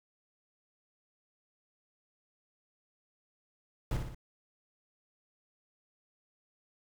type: noise with echo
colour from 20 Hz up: brown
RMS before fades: -31 dBFS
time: 3.91-3.97 s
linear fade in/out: 2 ms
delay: 59 ms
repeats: 3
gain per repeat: -5 dB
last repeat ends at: 4.147 s
effects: none